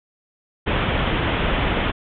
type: low-pass noise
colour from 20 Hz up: pink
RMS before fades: -21 dBFS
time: 0.66-1.92 s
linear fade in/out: 20 ms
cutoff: 3500 Hz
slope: 96 dB/octave
effects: none